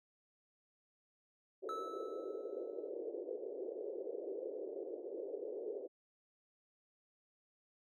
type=band-pass noise; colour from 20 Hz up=white; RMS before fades=-44 dBFS; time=1.62-5.88 s; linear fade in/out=20 ms; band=360 to 510 Hz; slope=48 dB/octave
type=tone with exponential decay; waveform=triangle; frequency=1307 Hz; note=E6; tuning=15 cents flat; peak=-37 dBFS; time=1.69-2.89 s; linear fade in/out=1 ms; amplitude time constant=260 ms
effects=none